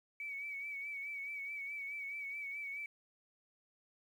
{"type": "tone with vibrato", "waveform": "sine", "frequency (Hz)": 2267, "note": "C#7", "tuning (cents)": 38, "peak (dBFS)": -40, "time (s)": [0.2, 2.86], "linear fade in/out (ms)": 2, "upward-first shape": "sine", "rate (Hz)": 4.7, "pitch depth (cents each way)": 47, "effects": ["11-bit"]}